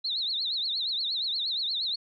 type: tone with vibrato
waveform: sine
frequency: 3951 Hz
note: B7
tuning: in tune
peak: -27 dBFS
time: 0.04-1.96 s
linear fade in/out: 10 ms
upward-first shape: triangle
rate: 8.5 Hz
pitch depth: 200 cents each way
effects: none